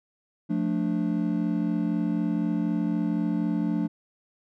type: chord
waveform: triangle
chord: D minor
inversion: first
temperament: just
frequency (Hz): 176.2 / 220.2 / 293.7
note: F3 / A3 / D4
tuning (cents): +16 / +2 / 0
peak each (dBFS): -26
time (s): 0.49-3.88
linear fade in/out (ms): 20
effects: none